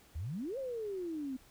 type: exponential two-way sweep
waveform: sine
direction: up then down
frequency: 68.4 to 554.4 to 252.5 Hz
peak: -36 dBFS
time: 0.15-1.37 s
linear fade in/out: 10 ms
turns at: 0.58 s
effects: pink hiss -62 dBFS RMS until 1.5 s